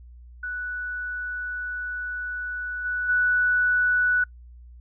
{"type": "tone with level steps", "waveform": "sine", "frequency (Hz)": 1480, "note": "F#6", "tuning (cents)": 0, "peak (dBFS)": [-28, -24, -18], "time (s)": [0.43, 4.24], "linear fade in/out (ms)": 5, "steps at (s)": [2.84, 3.08], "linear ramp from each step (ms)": 20, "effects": ["noise-tail reverb RT60 0.1 s tail -26 dB re dry", "added 60 Hz sine -43 dBFS peak until 4.8 s"]}